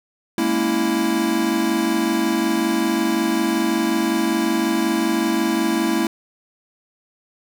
square chord, A# half-diminished seventh, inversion third, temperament equal, 207.7 / 233.1 / 277.2 / 329.6 Hz, G#3 / A#3 / C#4 / E4, 0 / 0 / 0 / 0 cents, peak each -27 / -24 / -27 / -21 dBFS, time 0.38-6.07 s, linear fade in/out 2 ms, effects none

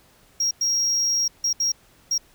triangle tone bursts at uneven times, 5610 Hz, F8, 7 cents sharp, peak -18 dBFS, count 5, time 0.4-0.51 / 0.61-1.28 / 1.44-1.53 / 1.6-1.72 / 2.11-2.18 s, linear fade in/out 5 ms, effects pink hiss -56 dBFS RMS until 2.34 s

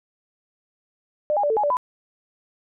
sine tone with pitch steps, 601 / 819 / 584 / 443.6 / 837 / 582 / 1001 Hz, D5 / G#5 / D5 / A4 / G#5 / D5 / B5, +40 / -24 / -10 / +14 / +13 / -16 / +23 cents, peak -18 dBFS, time 1.3-1.769 s, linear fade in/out 0 ms, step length 67 ms, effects none

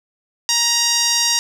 sawtooth tone with band-pass filter, 941 Hz, A#5, 16 cents sharp, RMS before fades -17 dBFS, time 0.49-1.39 s, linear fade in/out 0 ms, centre 5600 Hz, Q 2.6, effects none

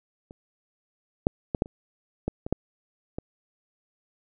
clicks, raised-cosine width 2 ms, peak -30 / -6 / -12 / -8 / -29 / -13 / -19 / -9 / -18 dBFS, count 9, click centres 0.309 / 1.269 / 1.548 / 1.621 / 1.659 / 2.28 / 2.465 / 2.526 / 3.185 s, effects none

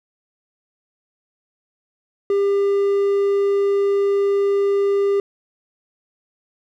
triangle tone, 399.5 Hz, G4, 33 cents sharp, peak -13 dBFS, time 2.3-5.2 s, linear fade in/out 2 ms, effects none

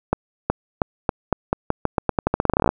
accelerating click train, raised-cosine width 1 ms, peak -3 dBFS, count 24, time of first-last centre 0.13-2.691 s, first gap 370 ms, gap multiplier 0.86, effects none

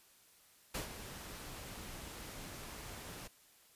pink noise with ADSR envelope, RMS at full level -38 dBFS, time 0.74-3.28 s, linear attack 9 ms, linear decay 120 ms, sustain -10 dB, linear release 12 ms, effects white hiss -65 dBFS RMS until 3.75 s + resampled to 32000 Hz

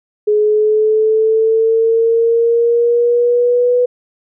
sine linear sweep, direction up, 420 to 493.9 Hz, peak -9 dBFS, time 0.27-3.86 s, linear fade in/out 10 ms, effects none

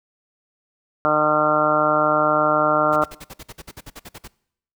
harmonic tone, 152.1 Hz, D#3, 39 cents flat, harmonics 1 / 2 / 3 / 4 / 5 / 6 / 7 / 8 / 9, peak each -32 / -26 / -29 / -20 / -26 / -28 / -27 / -23 / -21 dBFS, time 1.05-3.04 s, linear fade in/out 0 ms
pink noise bursts, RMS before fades -37 dBFS, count 15, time 2.92-4.279 s, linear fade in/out 10 ms, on 43 ms, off 51 ms
effects noise-tail reverb RT60 0.7 s tail -22 dB re dry

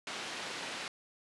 white band-pass noise, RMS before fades -41 dBFS, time 0.07-0.88 s, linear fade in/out 2 ms, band 190 to 3700 Hz, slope 12 dB/octave, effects resampled to 24000 Hz

